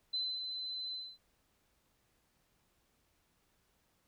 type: tone with ADSR envelope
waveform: sine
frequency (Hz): 4043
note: B7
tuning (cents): +40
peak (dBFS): -32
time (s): 0.13-1.18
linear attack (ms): 12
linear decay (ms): 250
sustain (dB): -6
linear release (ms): 250
effects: pink hiss -75 dBFS RMS until 4.07 s